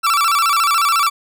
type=tone with vibrato; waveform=40% pulse; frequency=1244.5 Hz; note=D#6; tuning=in tune; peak=-12 dBFS; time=0.03-1.1 s; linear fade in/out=20 ms; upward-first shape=square; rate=14 Hz; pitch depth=130 cents each way; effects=none